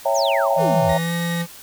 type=chord; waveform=sine; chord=C# diminished seventh; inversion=none; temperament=equal with one note detuned; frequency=554.4 / 659.3 / 784 / 914.7 Hz; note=C#5 / E5 / G5 / Bb5; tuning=0 / 0 / 0 / -33 cents; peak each=-20 / -21 / -24 / -23 dBFS; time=0.05-0.98 s; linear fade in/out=10 ms
type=exponential sweep; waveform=sine; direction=down; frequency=7420 to 64.9 Hz; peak=-24 dBFS; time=0.14-0.94 s; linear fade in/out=20 ms
type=tone with pitch glide; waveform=square; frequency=164.81 to 170.13 Hz; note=E3 to F3; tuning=0 to -45 cents; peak=-22 dBFS; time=0.56-1.47 s; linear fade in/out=50 ms; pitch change=+55 cents; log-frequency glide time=0.97-1.12 s
type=tone; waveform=30% pulse; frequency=1883 Hz; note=A#6; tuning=17 cents sharp; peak=-26 dBFS; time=0.89-1.42 s; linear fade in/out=5 ms
effects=white hiss -41 dBFS RMS until 1.62 s